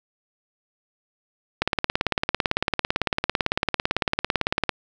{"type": "click train", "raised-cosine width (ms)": 0.3, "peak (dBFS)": -4, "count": 56, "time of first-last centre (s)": [1.62, 4.693], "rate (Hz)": 17.9, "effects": []}